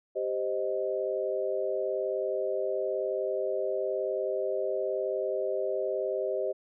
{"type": "chord", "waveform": "sine", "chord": "C minor", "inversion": "second", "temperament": "equal", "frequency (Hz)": [392, 523.3, 622.3], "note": ["G4", "C5", "Eb5"], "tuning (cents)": [0, 0, 0], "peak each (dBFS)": -32, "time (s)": [0.15, 6.53], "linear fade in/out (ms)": 20, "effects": []}